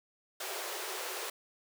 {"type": "high-pass noise", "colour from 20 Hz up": "pink", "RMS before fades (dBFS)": -39, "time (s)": [0.4, 1.3], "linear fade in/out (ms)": 5, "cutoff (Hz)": 360, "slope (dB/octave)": 96, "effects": []}